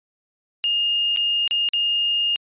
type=tone with dropouts; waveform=sine; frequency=2834 Hz; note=F7; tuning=25 cents sharp; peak=-18 dBFS; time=0.64-2.36 s; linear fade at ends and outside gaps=0 ms; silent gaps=1.162-1.172 / 1.477-1.51 / 1.688-1.735 s; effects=resampled to 8000 Hz